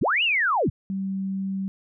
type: linear two-way sweep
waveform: sine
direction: up then down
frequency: 46.52 to 2960 to 53.6 Hz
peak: -19 dBFS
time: 0.01-0.7 s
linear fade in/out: 10 ms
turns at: 0.23 s
type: tone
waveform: sine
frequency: 193 Hz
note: G3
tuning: 27 cents flat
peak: -25 dBFS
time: 0.9-1.68 s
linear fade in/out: 0 ms
effects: none